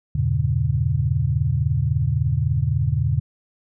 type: chord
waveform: sine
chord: E diminished seventh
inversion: none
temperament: just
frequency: 82.41 / 98.89 / 118.67 / 142.4 Hz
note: E2 / G2 / Bb2 / Db3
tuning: 0 / +16 / +31 / +47 cents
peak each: -24 / -26 / -22 / -22 dBFS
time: 0.15-3.2 s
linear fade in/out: 5 ms
effects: none